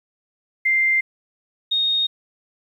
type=tone pair in turn; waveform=sine; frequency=2093 / 3714 Hz; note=C7 / A#7; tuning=0 / -7 cents; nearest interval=minor seventh; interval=993 cents; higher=second; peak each=-15 / -17 dBFS; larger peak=first; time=0.65-1.01 / 1.71-2.07 s; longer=neither; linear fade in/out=10 ms; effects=9-bit